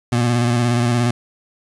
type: tone with vibrato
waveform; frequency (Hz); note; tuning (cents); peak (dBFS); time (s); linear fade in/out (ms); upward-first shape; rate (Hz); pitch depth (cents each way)
25% pulse; 120; B2; -49; -11; 0.12-1.11; 5; square; 17; 33
effects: resampled to 24000 Hz + 8-bit